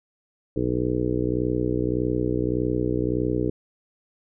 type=harmonic tone; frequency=61.7 Hz; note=B1; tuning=1 cent flat; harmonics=1 / 2 / 3 / 4 / 5 / 6 / 7 / 8; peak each=-32 / -29 / -33 / -34 / -26 / -30 / -28 / -33 dBFS; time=0.56-3.5 s; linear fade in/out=5 ms; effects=none